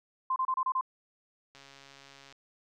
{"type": "tone bursts", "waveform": "sine", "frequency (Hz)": 1041, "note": "C6", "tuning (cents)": -9, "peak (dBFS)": -26, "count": 6, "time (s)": [0.3, 0.811], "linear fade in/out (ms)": 5, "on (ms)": 61, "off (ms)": 29}
{"type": "click train", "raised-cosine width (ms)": 0.2, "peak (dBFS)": -35, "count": 108, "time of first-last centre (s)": [1.55, 2.325], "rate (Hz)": 138}
{"effects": []}